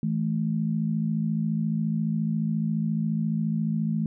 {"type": "tone pair together", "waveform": "sine", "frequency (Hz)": [162.42, 216.8], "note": ["E3", "A3"], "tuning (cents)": [-25, -25], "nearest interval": "perfect fourth", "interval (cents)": 500, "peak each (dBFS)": -26, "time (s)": [0.03, 4.06], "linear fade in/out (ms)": 2, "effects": []}